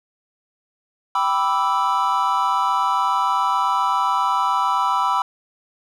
triangle chord, E minor seventh, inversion first, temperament equal with one note detuned, 784 / 987.8 / 1171.3 / 1318.5 Hz, G5 / B5 / D6 / E6, 0 / 0 / -5 / 0 cents, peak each -23 / -18 / -23 / -21 dBFS, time 1.15-5.22 s, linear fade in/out 2 ms, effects none

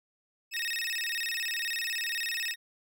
25% pulse tone with vibrato, 2200 Hz, C#7, 14 cents flat, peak -27 dBFS, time 0.51-2.56 s, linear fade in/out 50 ms, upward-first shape square, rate 18 Hz, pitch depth 290 cents each way, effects none

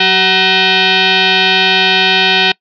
sine tone with frequency modulation, 380.3 Hz, F#4, 48 cents sharp, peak -7 dBFS, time 0-2.52 s, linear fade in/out 5 ms, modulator 565 Hz, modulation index 6.5, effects noise-tail reverb RT60 0.1 s tail -24 dB re dry

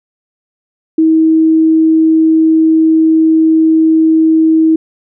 sine tone, 319.8 Hz, D#4, 48 cents sharp, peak -5 dBFS, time 0.98-4.76 s, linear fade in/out 5 ms, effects none

